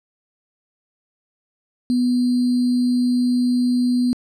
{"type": "tone with sample-and-hold", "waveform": "sine", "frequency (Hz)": 246.9, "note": "B3", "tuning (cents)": 0, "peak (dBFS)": -15, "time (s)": [1.9, 4.13], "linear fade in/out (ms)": 0, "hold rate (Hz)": 4410, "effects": ["low-pass 8000 Hz 12 dB/octave"]}